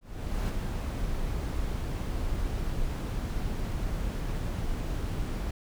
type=noise with ADSR envelope; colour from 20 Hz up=brown; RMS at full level=-27 dBFS; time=0.01-5.51 s; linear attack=480 ms; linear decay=13 ms; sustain=-4 dB; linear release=5 ms; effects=none